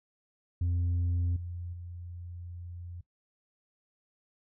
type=tone with level steps; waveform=sine; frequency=87.31 Hz; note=F2; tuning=in tune; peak=-24 / -36 / -40 dBFS; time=0.61-3.01 s; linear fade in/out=5 ms; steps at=1.36 / 1.73 s; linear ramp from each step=5 ms; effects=noise-tail reverb RT60 0.1 s tail -18 dB re dry + tanh soft clip ceiling -25 dBFS